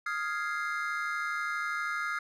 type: chord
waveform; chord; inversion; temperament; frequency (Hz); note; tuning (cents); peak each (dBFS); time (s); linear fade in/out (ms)
triangle; F minor seventh; third; equal; 1244.5 / 1396.9 / 1661.2 / 2093; Eb6 / F6 / Ab6 / C7; 0 / 0 / 0 / 0; -34 / -33 / -36 / -36; 0.06-2.19; 5
effects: none